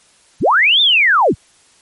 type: linear two-way sweep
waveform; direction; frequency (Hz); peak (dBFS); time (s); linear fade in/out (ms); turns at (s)
sine; up then down; 32.67 to 3670 to 32.67; -8; 0.4-1.35; 50; 0.81
effects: white hiss -51 dBFS RMS until 1.81 s + MP3 48 kbps